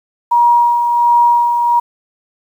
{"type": "tone with tremolo", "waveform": "sine", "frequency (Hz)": 952, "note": "A#5", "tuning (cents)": 36, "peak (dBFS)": -6, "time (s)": [0.31, 1.8], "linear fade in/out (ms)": 10, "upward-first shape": "sine", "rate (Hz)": 1.4, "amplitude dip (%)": 45, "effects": ["7-bit"]}